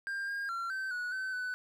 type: tone with pitch steps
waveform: triangle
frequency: 1597 / 1617 / 1367 / 1545 / 1466 / 1530 / 1498 Hz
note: G6 / G#6 / F6 / G6 / F#6 / G6 / F#6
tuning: +32 / -47 / -37 / -26 / -16 / -42 / +21 cents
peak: -32 dBFS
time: 0.07-1.54 s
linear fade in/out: 0 ms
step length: 210 ms
effects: none